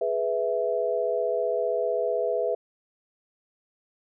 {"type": "chord", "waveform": "sine", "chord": "E major", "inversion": "first", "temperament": "equal with one note detuned", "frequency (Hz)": [418.4, 493.9, 659.3], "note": ["G#4", "B4", "E5"], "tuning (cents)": [13, 0, 0], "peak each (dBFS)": [-29, -27, -27], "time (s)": [0.01, 2.55], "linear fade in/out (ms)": 5, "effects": []}